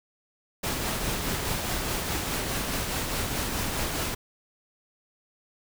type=noise with tremolo; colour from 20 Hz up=pink; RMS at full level=-28 dBFS; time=0.63-4.15 s; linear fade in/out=10 ms; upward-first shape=triangle; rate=4.8 Hz; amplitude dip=35%; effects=none